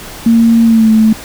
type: tone with pitch glide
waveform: sine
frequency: 229.5 to 219.4 Hz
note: A#3 to A3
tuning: -27 to -5 cents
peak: -4 dBFS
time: 0.26-1.13 s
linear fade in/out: 5 ms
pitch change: -78 cents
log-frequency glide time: 0.64-0.9 s
effects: pink hiss -29 dBFS RMS until 1.24 s

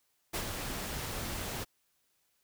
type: noise with ADSR envelope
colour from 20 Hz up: pink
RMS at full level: -33 dBFS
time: 0.33-1.65 s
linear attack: 18 ms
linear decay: 94 ms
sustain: -5 dB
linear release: 24 ms
effects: white hiss -75 dBFS RMS until 2.43 s

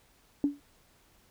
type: tone with exponential decay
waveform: sine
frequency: 286.3 Hz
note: D4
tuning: 44 cents flat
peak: -19 dBFS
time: 0.44-0.6 s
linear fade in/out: 1 ms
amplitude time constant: 34 ms
effects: tanh soft clip ceiling -15 dBFS + pink hiss -64 dBFS RMS until 1.3 s

